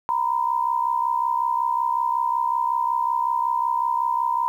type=tone pair together; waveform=sine; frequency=938 / 1003.4 Hz; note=A#5 / B5; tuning=+11 / +27 cents; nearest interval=minor second; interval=116 cents; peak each=-22 / -23 dBFS; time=0.09-4.48 s; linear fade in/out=0 ms; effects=9-bit